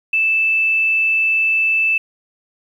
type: tone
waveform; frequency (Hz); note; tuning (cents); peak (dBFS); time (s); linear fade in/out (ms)
sine; 2637; E7; 0; -13; 0.13-1.98; 5
effects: 8-bit